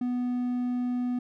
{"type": "tone", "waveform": "triangle", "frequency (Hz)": 246.9, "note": "B3", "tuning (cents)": 0, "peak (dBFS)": -24, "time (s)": [0.01, 1.19], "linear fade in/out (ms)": 5, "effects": []}